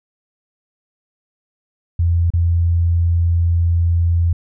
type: tone with dropouts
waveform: sine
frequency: 85.1 Hz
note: F2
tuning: 44 cents flat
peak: -12 dBFS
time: 1.99-4.33 s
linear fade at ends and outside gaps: 5 ms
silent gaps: 2.304-2.336 s
effects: none